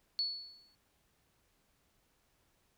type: tone with exponential decay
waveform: sine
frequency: 4417 Hz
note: C#8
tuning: 7 cents flat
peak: -29 dBFS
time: 0.19-0.75 s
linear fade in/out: 0 ms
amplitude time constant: 120 ms
effects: pink hiss -74 dBFS RMS until 2.77 s